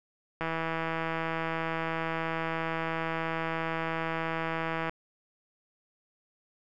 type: click train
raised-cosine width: 0.5 ms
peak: -17 dBFS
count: 732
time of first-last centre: 0.41-4.895 s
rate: 163 Hz
effects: none